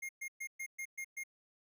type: tone bursts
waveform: square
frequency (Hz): 2132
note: C7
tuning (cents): +32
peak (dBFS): -40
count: 7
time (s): 0.02-1.237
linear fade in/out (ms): 10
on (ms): 71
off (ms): 120
effects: none